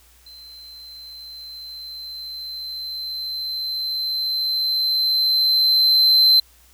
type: tone with level ramp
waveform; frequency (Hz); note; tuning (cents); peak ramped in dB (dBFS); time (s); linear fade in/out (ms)
triangle; 4087; C8; -41; -39 to -9; 0.26-6.4; 5
effects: added 60 Hz sine -54 dBFS peak until 6.73 s + white hiss -54 dBFS RMS until 6.73 s